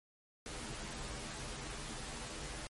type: noise with comb filter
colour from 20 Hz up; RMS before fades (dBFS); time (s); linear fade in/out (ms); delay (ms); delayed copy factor
pink; -44; 0.46-2.67; 0; 11; -1
effects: MP3 48 kbps